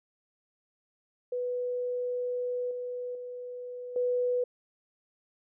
sine tone with level steps, 493.9 Hz, B4, in tune, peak -29 / -33 / -37 / -25 dBFS, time 1.32-4.44 s, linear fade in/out 5 ms, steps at 2.71 / 3.15 / 3.96 s, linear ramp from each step 2 ms, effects none

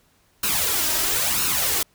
white noise with flanger, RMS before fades -22 dBFS, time 0.43-1.83 s, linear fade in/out 5 ms, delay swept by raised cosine 0.73 to 3.23 ms, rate 1 Hz, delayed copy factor +0.65, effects pink hiss -61 dBFS RMS until 1.94 s

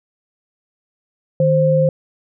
sine tone pair together, 154.8 / 525.5 Hz, D#3 / C5, -9 / +7 cents, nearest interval octave + major sixth, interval 2116 cents, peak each -15 / -13 dBFS, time 1.4-1.89 s, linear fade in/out 2 ms, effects none

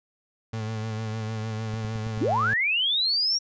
35% pulse tone with vibrato, 110 Hz, A2, in tune, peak -27 dBFS, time 0.53-2.54 s, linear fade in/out 5 ms, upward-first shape sine, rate 6.6 Hz, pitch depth 36 cents each way
click train, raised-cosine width 5 ms, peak -27 dBFS, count 5, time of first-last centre 1.74-2.176 s, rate 9.17 Hz
sine linear sweep, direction up, 196 to 5680 Hz, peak -21 dBFS, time 2.2-3.39 s, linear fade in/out 20 ms
effects resampled to 16000 Hz

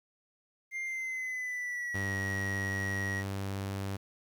triangle tone with pitch glide, 2100 to 1903.6 Hz, C7 to A#6, +6 to +36 cents, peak -32 dBFS, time 0.71-3.24 s, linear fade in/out 50 ms, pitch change -170 cents, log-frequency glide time 0.85-2.09 s
sawtooth tone, 98 Hz, G2, in tune, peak -30 dBFS, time 1.94-3.97 s, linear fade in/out 10 ms
effects 11-bit

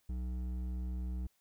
sine tone with hard clipping, 61.9 Hz, B1, 5 cents sharp, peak -37 dBFS, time 0.09-1.27 s, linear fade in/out 5 ms, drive 9 dB, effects white hiss -75 dBFS RMS until 1.4 s

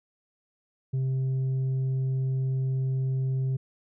sine tone with tanh clipping, 131.8 Hz, C3, 13 cents sharp, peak -25 dBFS, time 0.93-3.57 s, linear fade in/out 10 ms, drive 3 dB, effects none

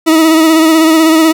40% pulse tone with vibrato, 320 Hz, D#4, 49 cents sharp, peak -4 dBFS, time 0.06-1.33 s, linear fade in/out 20 ms, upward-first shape sine, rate 16 Hz, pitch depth 38 cents each way, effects none

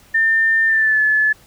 sine tone with pitch glide, 1800 to 1725.7 Hz, A6 to A6, +39 to -34 cents, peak -12 dBFS, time 0.14-1.33 s, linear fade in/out 10 ms, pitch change -73 cents, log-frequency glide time 0.66-1.01 s, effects pink hiss -49 dBFS RMS until 1.46 s

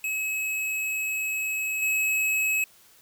square tone with level steps, 2568 Hz, E7, 46 cents flat, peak -27 / -23 dBFS, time 0.04-2.64 s, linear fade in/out 2 ms, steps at 1.82 s, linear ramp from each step 5 ms, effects white hiss -56 dBFS RMS until 3.01 s

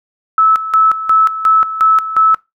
sine tone with tremolo, 1304 Hz, E6, 19 cents flat, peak -6 dBFS, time 0.38-2.35 s, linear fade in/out 2 ms, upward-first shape square, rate 2.8 Hz, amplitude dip 75%, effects noise-tail reverb RT60 0.2 s tail -22 dB re dry

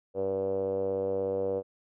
5% pulse tone with low-pass filter, 96.7 Hz, G2, 23 cents flat, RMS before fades -30 dBFS, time 0.14-1.63 s, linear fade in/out 50 ms, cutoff 510 Hz, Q 8.9, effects none

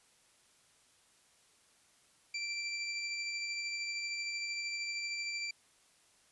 25% pulse tone with tremolo, 2349 Hz, D7, in tune, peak -31 dBFS, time 2.34-5.51 s, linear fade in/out 5 ms, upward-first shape sine, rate 13 Hz, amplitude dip 25%, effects white hiss -67 dBFS RMS until 6.31 s + resampled to 24000 Hz

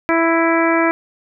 harmonic tone, 330.7 Hz, E4, 6 cents sharp, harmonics 1 / 2 / 3 / 4 / 5 / 6 / 7, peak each -16 / -19 / -21 / -22 / -23 / -24 / -24 dBFS, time 0.09-0.91 s, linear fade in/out 0 ms, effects none

